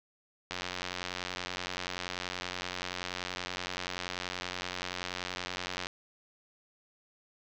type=click train; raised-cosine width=0.2 ms; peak=-17 dBFS; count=486; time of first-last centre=0.51-5.869 s; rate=90.5 Hz; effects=low-pass 6000 Hz 12 dB/octave + 9-bit